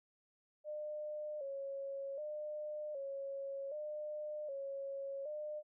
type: tone with vibrato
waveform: sine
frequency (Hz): 576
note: D5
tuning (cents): -34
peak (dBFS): -40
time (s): 0.64-5.63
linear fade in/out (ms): 50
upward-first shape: square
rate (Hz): 0.65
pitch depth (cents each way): 79
effects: none